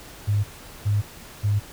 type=tone bursts; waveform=sine; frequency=103 Hz; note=G#2; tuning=14 cents flat; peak=-18 dBFS; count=3; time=0.27-1.6 s; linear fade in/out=20 ms; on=170 ms; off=410 ms; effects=pink hiss -43 dBFS RMS until 1.72 s